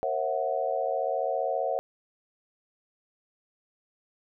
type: chord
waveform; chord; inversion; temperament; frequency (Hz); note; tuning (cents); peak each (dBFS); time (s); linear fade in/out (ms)
sine; F# dominant seventh; first; equal with one note detuned; 466.2 / 541.1 / 659.3 / 740; A#4 / C#5 / E5 / F#5; 0 / -42 / 0 / 0; -34 / -30 / -31 / -31; 0.03-1.79; 0
effects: none